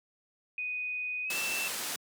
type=tone with pitch glide; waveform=sine; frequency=2489 to 2668 Hz; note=D#7 to E7; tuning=0 to +20 cents; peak=-32 dBFS; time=0.58-1.68 s; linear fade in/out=2 ms; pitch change=+120 cents; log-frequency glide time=1.24-1.36 s
type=low-pass noise; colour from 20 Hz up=white; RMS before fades=-36 dBFS; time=1.3-1.96 s; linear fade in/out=2 ms; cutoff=11000 Hz; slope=12 dB/octave
effects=high-pass 200 Hz 12 dB/octave